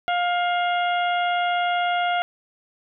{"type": "harmonic tone with a mistuned harmonic", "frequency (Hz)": 706, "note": "F5", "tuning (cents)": 19, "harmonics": [1, 2, 3, 4, 5], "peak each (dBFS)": [-21, -27, -31, -33, -35], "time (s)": [0.08, 2.22], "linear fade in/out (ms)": 0, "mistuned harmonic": 5, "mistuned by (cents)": -97, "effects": []}